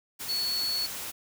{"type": "tone in noise", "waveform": "sine", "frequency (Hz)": 4405, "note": "C#8", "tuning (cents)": -12, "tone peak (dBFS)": -27, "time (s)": [0.28, 0.87], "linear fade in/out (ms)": 20, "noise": "white", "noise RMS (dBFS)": -37, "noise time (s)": [0.19, 1.12], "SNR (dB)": 7, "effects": []}